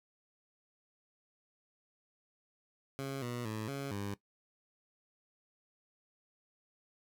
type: tone with pitch steps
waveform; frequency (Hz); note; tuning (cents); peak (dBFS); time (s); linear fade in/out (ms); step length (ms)
15% pulse; 136.7 / 121.3 / 109 / 138.8 / 100.8; C#3 / B2 / A2 / C#3 / G2; -24 / -31 / -16 / +3 / +49; -31; 2.99-4.14; 0; 230
effects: noise-tail reverb RT60 0.1 s tail -17 dB re dry